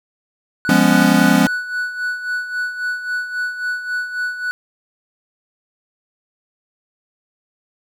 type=tone with tremolo; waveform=triangle; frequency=1480 Hz; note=F#6; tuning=in tune; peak=-16 dBFS; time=0.65-4.51 s; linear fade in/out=0 ms; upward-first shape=sine; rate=3.7 Hz; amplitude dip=65%
type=chord; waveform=square; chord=C# dominant seventh; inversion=first; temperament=equal with one note detuned; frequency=174.61 / 205 / 246.9 / 277.2 Hz; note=E#3 / G#3 / B3 / C#4; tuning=0 / -22 / 0 / 0 cents; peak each=-18 / -17 / -17 / -17 dBFS; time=0.69-1.47 s; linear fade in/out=2 ms
effects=none

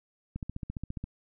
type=click train; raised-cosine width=5 ms; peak=-23 dBFS; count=11; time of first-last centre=0.36-1.04 s; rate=14.7 Hz; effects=none

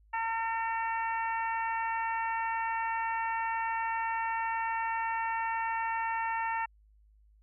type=harmonic tone; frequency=453.5 Hz; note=A#4; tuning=48 cents flat; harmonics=2 / 3 / 4 / 5 / 6; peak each=-31 / -40 / -37 / -43 / -44 dBFS; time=0.13-6.66 s; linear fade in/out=10 ms; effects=added 52 Hz sine -59 dBFS peak until 7.42 s

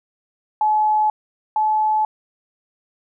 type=tone pair in turn; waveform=sine; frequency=855 / 860.9 Hz; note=A5 / A5; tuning=-50 / -38 cents; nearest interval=unison; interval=12 cents; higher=second; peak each=-14 / -15 dBFS; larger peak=first; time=0.61-1.1 / 1.56-2.05 s; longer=neither; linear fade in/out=2 ms; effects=none

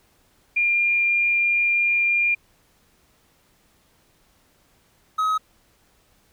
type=tone pair in turn; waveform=sine / triangle; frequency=2401 / 1271.9 Hz; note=D7 / D#6; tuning=+38 / +38 cents; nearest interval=major seventh; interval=1100 cents; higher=first; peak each=-17 dBFS; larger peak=neither; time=0.56-2.35 / 5.18-5.38 s; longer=first; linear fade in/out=10 ms; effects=pink hiss -61 dBFS RMS until 6.32 s

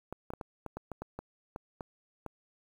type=clicks; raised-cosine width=1 ms; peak=-25 dBFS; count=12; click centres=0.126 / 0.304 / 0.336 / 0.412 / 0.663 / 0.77 / 0.917 / 1.02 / 1.19 / 1.561 / 1.808 / 2.263 s; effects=9-bit

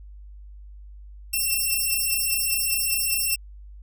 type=beating tone pair; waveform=5% pulse; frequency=2700 / 2705 Hz; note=E7 / E7; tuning=+41 / +44 cents; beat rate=5 Hz; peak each=-18 / -14 dBFS; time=1.33-3.36 s; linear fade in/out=10 ms; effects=added 50 Hz sine -40 dBFS peak until 3.82 s

